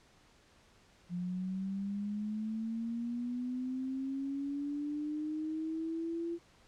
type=linear sweep; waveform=sine; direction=up; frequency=174.61 to 341.4 Hz; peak=-34 dBFS; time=1.09-6.39 s; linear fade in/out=50 ms; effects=pink hiss -64 dBFS RMS until 6.67 s + low-pass 7000 Hz 12 dB/octave